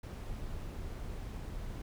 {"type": "noise", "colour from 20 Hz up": "brown", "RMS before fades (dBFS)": -41, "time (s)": [0.03, 1.82], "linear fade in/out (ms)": 5, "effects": []}